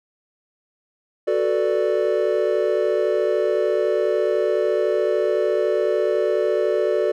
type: chord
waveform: triangle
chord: B minor seventh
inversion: second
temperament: equal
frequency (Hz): 370 / 440 / 493.9 / 587.3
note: F#4 / A4 / B4 / D5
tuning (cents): 0 / 0 / 0 / 0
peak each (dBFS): -21 / -20 / -26 / -20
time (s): 1.27-7.12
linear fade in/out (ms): 10
effects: none